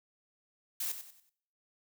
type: noise with echo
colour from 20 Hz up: blue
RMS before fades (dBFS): -35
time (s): 0.8-0.92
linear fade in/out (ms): 5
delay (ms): 94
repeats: 4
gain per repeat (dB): -9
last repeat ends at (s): 1.296
effects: noise-tail reverb RT60 0.7 s tail -23 dB re dry